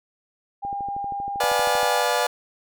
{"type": "tone", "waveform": "sine", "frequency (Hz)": 803, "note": "G5", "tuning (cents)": 41, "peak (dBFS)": -26, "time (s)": [0.62, 2.03], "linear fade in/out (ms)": 20}
{"type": "click train", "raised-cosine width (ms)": 2, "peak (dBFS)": -26, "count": 16, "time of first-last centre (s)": [0.65, 1.831], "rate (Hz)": 12.7}
{"type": "chord", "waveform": "30% pulse", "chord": "B diminished seventh", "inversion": "none", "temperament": "just", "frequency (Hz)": [493.9, 592.7, 711.2, 853.4], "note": ["B4", "D5", "F5", "Ab5"], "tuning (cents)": [0, 16, 31, 47], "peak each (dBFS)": -23, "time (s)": [1.4, 2.27], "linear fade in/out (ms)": 5}
{"effects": []}